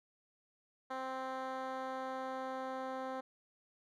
10% pulse tone with band-pass filter sweep, 261.6 Hz, C4, in tune, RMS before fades -41 dBFS, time 0.9-3.21 s, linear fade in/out 10 ms, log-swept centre 810 to 540 Hz, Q 0.77, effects none

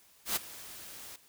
white noise with ADSR envelope, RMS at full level -29 dBFS, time 0.25-1.16 s, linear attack 110 ms, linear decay 17 ms, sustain -18 dB, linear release 3 ms, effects white hiss -62 dBFS RMS until 1.28 s

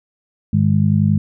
harmonic tone, 51 Hz, G#1, 31 cents flat, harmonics 2 / 3 / 4, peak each -16 / -16 / -16 dBFS, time 0.53-1.18 s, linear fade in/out 5 ms, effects none

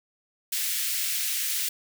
white high-pass noise, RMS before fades -28 dBFS, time 0.52-1.69 s, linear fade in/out 5 ms, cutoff 1900 Hz, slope 24 dB/octave, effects none

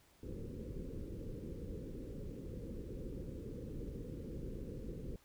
pink low-pass noise, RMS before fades -45 dBFS, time 0.23-5.16 s, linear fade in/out 2 ms, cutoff 530 Hz, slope 96 dB/octave, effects pink hiss -68 dBFS RMS until 5.24 s

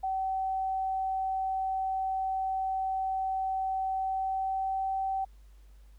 sine tone with pitch glide, 764 to 770.2 Hz, G5 to G5, -45 to -31 cents, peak -28 dBFS, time 0.03-5.25 s, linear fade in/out 10 ms, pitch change +14 cents, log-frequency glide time 3.95-4.98 s, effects added 50 Hz sine -51 dBFS peak until 5.98 s + pink hiss -69 dBFS RMS until 5.98 s

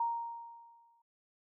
sine tone with exponential decay, 932.3 Hz, A#5, in tune, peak -28 dBFS, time 0-1.02 s, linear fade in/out 5 ms, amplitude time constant 220 ms, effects none

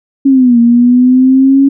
sine linear two-way sweep, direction down then up, 277.2 to 233.1 to 277.2 Hz, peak -3 dBFS, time 0.25-1.69 s, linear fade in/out 10 ms, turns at 0.59 s, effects none

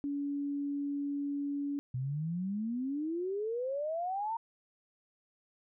sine tone, 284.4 Hz, C#4, 45 cents sharp, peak -32 dBFS, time 0.04-1.79 s, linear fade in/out 0 ms
sine exponential sweep, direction up, 123.47 to 932.3 Hz, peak -32 dBFS, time 1.94-4.37 s, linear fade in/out 5 ms
effects none

